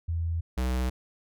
sine / square tone pair in turn, 83.4 / 63.24 Hz, E2 / B1, +21 / +42 cents, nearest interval perfect fourth, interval 479 cents, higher first, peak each -26 dBFS, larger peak neither, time 0.08-0.41 / 0.57-0.9 s, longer neither, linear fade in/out 10 ms, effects none

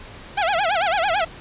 sawtooth tone with vibrato, 739 Hz, F#5, 2 cents flat, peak -14 dBFS, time 0.37-1.25 s, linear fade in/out 10 ms, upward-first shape sine, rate 9 Hz, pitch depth 230 cents each way, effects pink hiss -40 dBFS RMS until 1.4 s + resampled to 8000 Hz

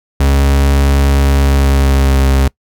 40% pulse tone with pitch glide, 69.3 to 67.33 Hz, C#2 to C#2, 0 to -50 cents, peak -7 dBFS, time 0.2-2.48 s, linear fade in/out 5 ms, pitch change -50 cents, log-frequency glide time 1.39-2.29 s, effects noise-tail reverb RT60 0.1 s tail -24 dB re dry

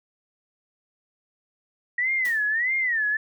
sine tone with vibrato, 1892 Hz, A#6, 25 cents sharp, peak -21 dBFS, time 1.98-3.17 s, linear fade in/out 5 ms, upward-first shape sine, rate 1.6 Hz, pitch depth 200 cents each way
white noise with exponential decay, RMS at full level -36 dBFS, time 2.25-2.52 s, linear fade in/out 2 ms, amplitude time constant 57 ms
effects none

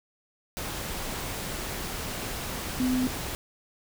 sine tone in noise, 254.4 Hz, C4, 48 cents flat, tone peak -23 dBFS, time 2.8-3.07 s, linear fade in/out 0 ms, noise pink, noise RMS -34 dBFS, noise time 0.57-3.35 s, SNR +8 dB, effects none

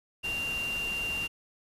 sine tone in noise, 2778 Hz, F7, 10 cents flat, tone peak -30 dBFS, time 0.23-1.28 s, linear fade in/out 20 ms, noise pink, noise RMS -41 dBFS, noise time 0.23-1.28 s, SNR +8 dB, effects resampled to 32000 Hz

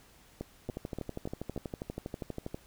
two click trains, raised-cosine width 2 ms, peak -23 / -23 dBFS, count 5 / 24, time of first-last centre 0.41-1.563 / 0.69-2.545 s, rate 3.47 / 12.4 Hz, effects pink hiss -60 dBFS RMS until 2.66 s

